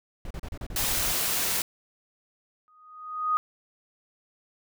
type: noise bursts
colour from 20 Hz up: brown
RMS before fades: -35 dBFS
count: 10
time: 0.25-1.116 s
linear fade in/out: 2 ms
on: 56 ms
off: 34 ms
type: noise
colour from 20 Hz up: white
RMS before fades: -27 dBFS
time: 0.76-1.62 s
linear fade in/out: 2 ms
type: tone with exponential growth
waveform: sine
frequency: 1244.5 Hz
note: D#6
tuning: in tune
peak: -19 dBFS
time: 2.68-3.37 s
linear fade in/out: 0 ms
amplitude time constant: 150 ms
effects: none